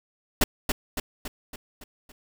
pink noise with echo, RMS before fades -18 dBFS, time 0.41-0.44 s, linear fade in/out 5 ms, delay 280 ms, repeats 6, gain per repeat -5 dB, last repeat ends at 2.12 s, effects none

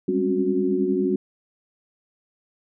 sine tone cluster, 195.7 / 205.2 / 265.6 / 277.7 / 366.6 Hz, G3 / G#3 / C4 / C#4 / F#4, -3 / -21 / +26 / +3 / -16 cents, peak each -27 / -30 / -28 / -26 / -22 dBFS, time 0.08-1.16 s, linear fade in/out 5 ms, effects none

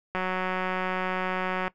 click train, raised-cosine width 0.5 ms, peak -14 dBFS, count 284, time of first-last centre 0.15-1.68 s, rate 185 Hz, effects noise-tail reverb RT60 0.1 s tail -19 dB re dry

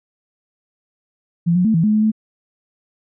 sine tone with pitch steps, 170.1 / 179.9 / 220.9 / 163.8 / 212.7 / 214.5 / 217.5 Hz, F3 / F#3 / A3 / E3 / G#3 / A3 / A3, -45 / -48 / +7 / -11 / +42 / -44 / -20 cents, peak -12 dBFS, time 1.46-2.118 s, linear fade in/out 20 ms, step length 94 ms, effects none

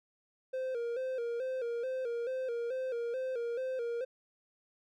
triangle tone with vibrato, 493.9 Hz, B4, in tune, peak -31 dBFS, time 0.53-4.05 s, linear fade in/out 10 ms, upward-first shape square, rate 2.3 Hz, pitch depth 85 cents each way, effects none

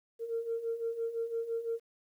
sine beating tone pair, 455.6 / 461.5 Hz, A#4 / A#4, -40 / -17 cents, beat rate 5.9 Hz, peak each -38 / -33 dBFS, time 0.19-1.8 s, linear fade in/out 50 ms, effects tanh soft clip ceiling -25 dBFS + 11-bit

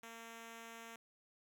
5% pulse tone, 228.9 Hz, A#3, 31 cents flat, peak -39 dBFS, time 0.03-0.96 s, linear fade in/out 2 ms, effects 13-bit

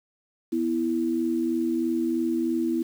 sine tone pair together, 246.5 / 329.6 Hz, B3 / E4, -3 / 0 cents, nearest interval perfect fourth, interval 503 cents, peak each -27 / -24 dBFS, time 0.52-2.83 s, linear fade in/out 10 ms, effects 8-bit

